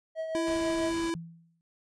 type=tone with tremolo; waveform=triangle; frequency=642 Hz; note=E5; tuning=46 cents flat; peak=-27 dBFS; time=0.15-0.93 s; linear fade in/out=50 ms; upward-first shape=triangle; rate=6.1 Hz; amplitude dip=50%
type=tone; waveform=square; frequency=332.5 Hz; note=E4; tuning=15 cents sharp; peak=-29 dBFS; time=0.35-1.14 s; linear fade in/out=0 ms
type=noise; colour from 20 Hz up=pink; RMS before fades=-43 dBFS; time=0.47-1.1 s; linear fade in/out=0 ms
type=tone with exponential decay; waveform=sine; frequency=166.5 Hz; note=E3; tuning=18 cents sharp; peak=-33 dBFS; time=1.15-1.61 s; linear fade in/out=0 ms; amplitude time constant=100 ms
effects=resampled to 22050 Hz